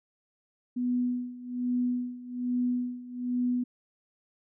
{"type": "tone with tremolo", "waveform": "sine", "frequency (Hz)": 246.9, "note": "B3", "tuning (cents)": 0, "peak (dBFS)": -24, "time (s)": [0.76, 3.64], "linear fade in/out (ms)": 10, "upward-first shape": "sine", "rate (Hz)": 1.2, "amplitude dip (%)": 85, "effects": []}